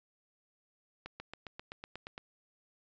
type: accelerating click train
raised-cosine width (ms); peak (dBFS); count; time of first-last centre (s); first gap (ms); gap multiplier
0.3; -27; 10; 1.06-2.179; 140; 0.97
effects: resampled to 16000 Hz